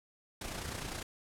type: noise with amplitude modulation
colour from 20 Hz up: pink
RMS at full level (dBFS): -38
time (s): 0.41-1.03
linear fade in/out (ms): 5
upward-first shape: sine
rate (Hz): 29.8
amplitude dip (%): 55
effects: low-pass 11000 Hz 12 dB/octave